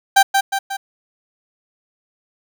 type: tone with echo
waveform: 30% pulse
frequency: 784 Hz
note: G5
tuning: in tune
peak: -5 dBFS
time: 0.16-0.23 s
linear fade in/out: 10 ms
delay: 180 ms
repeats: 3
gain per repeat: -5 dB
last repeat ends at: 0.77 s
effects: none